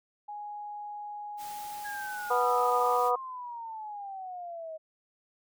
sine tone with pitch glide, 830.6 to 864.4 Hz, G#5 to A5, 0 to -31 cents, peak -37 dBFS, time 0.28-2.97 s, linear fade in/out 10 ms, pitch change +69 cents, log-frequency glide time 2.49-2.82 s
white noise, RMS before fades -47 dBFS, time 1.37-3.12 s, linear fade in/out 50 ms
sine exponential sweep, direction down, 1661.2 to 627 Hz, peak -37 dBFS, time 1.84-4.78 s, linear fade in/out 20 ms
harmonic tone, 245.4 Hz, B3, 11 cents flat, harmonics 2 / 3 / 4 / 5, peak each -29 / -29 / -29 / -29 dBFS, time 2.3-3.16 s, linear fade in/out 10 ms
effects none

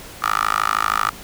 10% pulse tone with high-pass filter, 53 Hz, G#1, 36 cents sharp, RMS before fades -20 dBFS, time 0.22-1.1 s, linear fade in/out 10 ms, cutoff 1200 Hz, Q 7, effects pink hiss -38 dBFS RMS until 1.23 s

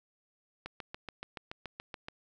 click train, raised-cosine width 0.3 ms, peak -24 dBFS, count 11, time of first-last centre 0.66-2.085 s, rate 7.02 Hz, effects none

